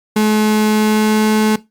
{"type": "tone with pitch glide", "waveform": "35% pulse", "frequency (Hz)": [214.1, 215.6], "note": ["A3", "A3"], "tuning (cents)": [-47, -35], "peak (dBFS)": -9, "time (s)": [0.16, 1.56], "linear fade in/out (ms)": 5, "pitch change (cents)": 12, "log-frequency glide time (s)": [0.7, 1.31], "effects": ["noise-tail reverb RT60 0.2 s tail -18 dB re dry", "Opus 48 kbps"]}